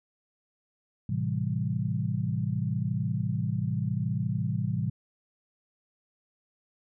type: chord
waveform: sine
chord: A minor seventh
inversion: none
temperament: equal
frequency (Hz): 110 / 130.81 / 164.81 / 196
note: A2 / C3 / E3 / G3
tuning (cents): 0 / 0 / 0 / 0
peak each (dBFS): -31 / -31 / -32 / -34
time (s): 1.09-4.9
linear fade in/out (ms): 5
effects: none